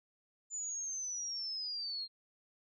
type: linear sweep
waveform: sine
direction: down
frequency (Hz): 7070 to 4186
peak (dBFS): -37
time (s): 0.5-2.08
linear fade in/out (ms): 50
effects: none